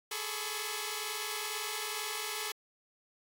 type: tone cluster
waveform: 5% pulse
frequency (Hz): 417.3 / 439.3 / 1010 / 1120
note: G#4 / A4 / B5 / C#6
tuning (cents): +8 / -3 / +39 / +18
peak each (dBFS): -29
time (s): 0.11-2.52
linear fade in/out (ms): 5
effects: AAC 64 kbps